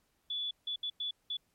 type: tone bursts at uneven times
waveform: sine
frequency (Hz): 3442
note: A7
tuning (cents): -39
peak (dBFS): -33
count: 5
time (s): 0.3-0.51 / 0.67-0.76 / 0.83-0.9 / 1-1.11 / 1.3-1.37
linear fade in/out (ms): 5
effects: pink hiss -75 dBFS RMS until 1.54 s + MP3 64 kbps